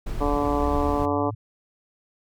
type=noise; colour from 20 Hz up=brown; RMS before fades=-30 dBFS; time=0.06-1.06 s; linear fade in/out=10 ms
type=linear sweep; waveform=sine; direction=up; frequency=34.75 to 109.2 Hz; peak=-30 dBFS; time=0.17-1.35 s; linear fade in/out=10 ms
type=harmonic tone; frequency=144.7 Hz; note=D3; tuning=25 cents flat; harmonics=2 / 3 / 4 / 5 / 6 / 7 / 8; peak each=-26 / -28 / -29 / -30 / -31 / -31 / -32 dBFS; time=0.2-1.31 s; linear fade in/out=20 ms
effects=none